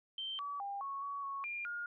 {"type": "tone with pitch steps", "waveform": "sine", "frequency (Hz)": [3125, 1143, 800, 1105, 1125, 1106, 2399, 1423], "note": ["G7", "D6", "G5", "C#6", "C#6", "C#6", "D7", "F6"], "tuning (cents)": [-6, -47, 35, -6, 25, -4, 36, 32], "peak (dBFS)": -38, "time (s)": [0.18, 1.86], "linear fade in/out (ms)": 2, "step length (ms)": 210, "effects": []}